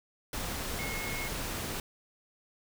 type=tone in noise; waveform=sine; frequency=2169 Hz; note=C#7; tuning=38 cents flat; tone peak=-38 dBFS; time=0.79-1.28 s; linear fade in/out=2 ms; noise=pink; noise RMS=-36 dBFS; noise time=0.33-1.8 s; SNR=-5 dB; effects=none